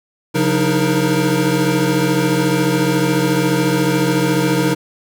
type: tone cluster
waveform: square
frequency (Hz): 137.7 / 179.9 / 304 / 318.1 / 468.9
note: C#3 / F#3 / D#4 / D#4 / A#4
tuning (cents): -11 / -48 / -40 / +38 / +10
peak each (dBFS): -21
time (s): 0.34-4.75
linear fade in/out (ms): 20
effects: none